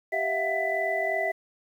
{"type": "tone cluster", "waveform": "sine", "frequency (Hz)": [391.9, 653, 696, 741, 1992], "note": ["G4", "E5", "F5", "F#5", "B6"], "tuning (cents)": [0, -17, -6, 2, 14], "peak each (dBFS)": [-34, -28, -33, -36, -29], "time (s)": [0.12, 1.32], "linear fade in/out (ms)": 10, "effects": ["9-bit"]}